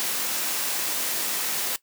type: noise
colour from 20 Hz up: white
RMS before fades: -27 dBFS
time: 0-1.76 s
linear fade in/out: 0 ms
effects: noise-tail reverb RT60 0.1 s tail -17 dB re dry + high-pass 200 Hz 12 dB/octave